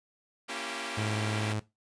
5% pulse chord, A# diminished seventh, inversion none, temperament equal with one note detuned, 233.1 / 277.2 / 337.3 / 392 Hz, A#3 / C#4 / E4 / G4, 0 / 0 / +40 / 0 cents, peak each -29 dBFS, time 0.48-1.54 s, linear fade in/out 20 ms
sawtooth tone, 106.9 Hz, A2, 49 cents flat, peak -26 dBFS, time 0.97-1.6 s, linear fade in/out 10 ms
effects noise-tail reverb RT60 0.2 s tail -17 dB re dry + resampled to 22050 Hz

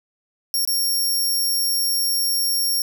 15% pulse tone with dropouts, 5530 Hz, F8, 18 cents flat, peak -13 dBFS, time 0.54-2.82 s, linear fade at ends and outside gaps 1 ms, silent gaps 0.651-0.675 s, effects none

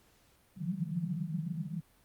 white band-pass noise, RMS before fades -36 dBFS, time 0.56-1.81 s, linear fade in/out 10 ms, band 150 to 190 Hz, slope 96 dB/octave, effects pink hiss -66 dBFS RMS until 2.04 s + Opus 48 kbps

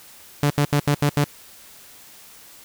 sawtooth tone bursts, 145.1 Hz, D3, 21 cents flat, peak -12 dBFS, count 6, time 0.43-1.241 s, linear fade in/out 0 ms, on 71 ms, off 77 ms, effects white hiss -46 dBFS RMS until 2.64 s

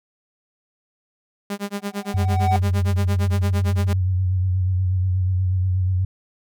sawtooth tone with tremolo, 202 Hz, G#3, 48 cents flat, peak -19 dBFS, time 1.5-3.93 s, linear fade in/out 2 ms, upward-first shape sine, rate 8.8 Hz, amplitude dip 100%
triangle tone with exponential growth, 753 Hz, F#5, 30 cents sharp, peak -14 dBFS, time 1.73-2.56 s, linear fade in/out 0 ms, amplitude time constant 180 ms
sine tone with vibrato, 92.5 Hz, F#2, in tune, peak -17 dBFS, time 2.14-6.05 s, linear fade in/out 5 ms, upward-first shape triangle, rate 8.3 Hz, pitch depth 53 cents each way
effects none

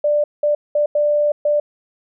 sine tone bursts at uneven times, 591 Hz, D5, 11 cents sharp, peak -13 dBFS, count 5, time 0.04-0.24 / 0.43-0.55 / 0.75-0.86 / 0.95-1.32 / 1.45-1.6 s, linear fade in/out 5 ms, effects none

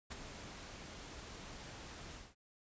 pink noise with ADSR envelope, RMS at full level -42 dBFS, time 0.1-2.35 s, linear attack 18 ms, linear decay 16 ms, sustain -8 dB, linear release 200 ms, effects resampled to 16000 Hz

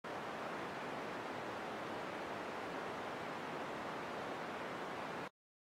white band-pass noise, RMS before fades -45 dBFS, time 0.04-5.28 s, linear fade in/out 5 ms, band 190 to 1100 Hz, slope 12 dB/octave, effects AAC 48 kbps

